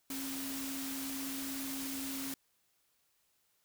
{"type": "tone in noise", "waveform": "sine", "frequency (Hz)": 270.6, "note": "C#4", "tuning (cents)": -42, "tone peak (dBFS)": -40, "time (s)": [0.1, 2.34], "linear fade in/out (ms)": 2, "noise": "white", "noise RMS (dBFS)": -42, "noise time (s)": [0.1, 2.34], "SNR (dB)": -1, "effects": ["white hiss -75 dBFS RMS until 3.64 s"]}